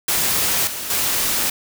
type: noise with level steps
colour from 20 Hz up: white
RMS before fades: -19 / -28 / -20 dBFS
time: 0.08-1.5 s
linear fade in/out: 5 ms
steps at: 0.67 / 0.9 s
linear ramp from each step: 2 ms
effects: none